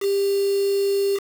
sine tone with quantisation, 397.1 Hz, G4, 22 cents sharp, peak -18 dBFS, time 0-1.2 s, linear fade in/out 50 ms, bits 5, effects none

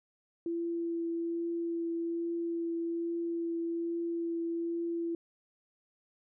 sine tone with vibrato, 336.7 Hz, E4, 37 cents sharp, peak -31 dBFS, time 0.46-5.15 s, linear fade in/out 2 ms, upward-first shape triangle, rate 1.2 Hz, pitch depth 12 cents each way, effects none

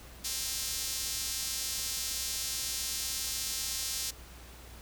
sawtooth tone with high-pass filter, 263.8 Hz, C4, 14 cents sharp, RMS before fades -35 dBFS, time 0.24-4.11 s, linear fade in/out 10 ms, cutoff 5200 Hz, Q 1.1, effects added 60 Hz sine -50 dBFS peak until 4.81 s + pink hiss -52 dBFS RMS until 4.81 s

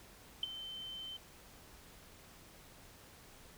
sine tone with ADSR envelope, 3087 Hz, G7, 27 cents flat, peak -29 dBFS, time 0.43-1.17 s, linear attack 3 ms, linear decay 16 ms, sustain -14 dB, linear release 6 ms, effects pink hiss -58 dBFS RMS until 3.57 s

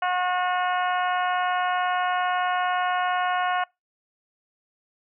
harmonic tone, 362.3 Hz, F#4, 36 cents flat, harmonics 2 / 3 / 4 / 5 / 6 / 7 / 8, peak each -24 / -28 / -29 / -35 / -39 / -40 / -38 dBFS, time 0.02-3.64 s, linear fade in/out 5 ms, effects noise-tail reverb RT60 0.2 s tail -25 dB re dry

